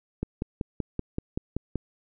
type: click train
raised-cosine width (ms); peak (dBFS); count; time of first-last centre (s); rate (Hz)
3; -15; 9; 0.23-1.757; 5.24
effects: none